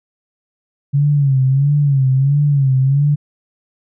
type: tone with vibrato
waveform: sine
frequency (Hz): 138.59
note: C#3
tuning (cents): 0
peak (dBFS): -10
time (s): 0.93-3.16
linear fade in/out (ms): 20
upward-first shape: sine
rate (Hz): 1.5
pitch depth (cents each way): 98
effects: none